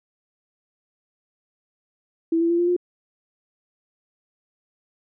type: tone with pitch steps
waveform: sine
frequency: 329.6 / 335.7 / 342 / 348.4 / 354.9 Hz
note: E4 / E4 / F4 / F4 / F4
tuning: 0 / +32 / -36 / -4 / +28 cents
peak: -17 dBFS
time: 2.32-2.765 s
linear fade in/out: 5 ms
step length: 89 ms
effects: none